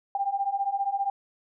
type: beating tone pair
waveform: sine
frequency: 784 / 799 Hz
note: G5 / G5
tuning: 0 / +33 cents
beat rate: 15 Hz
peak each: -29 / -27 dBFS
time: 0.15-1.1 s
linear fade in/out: 2 ms
effects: none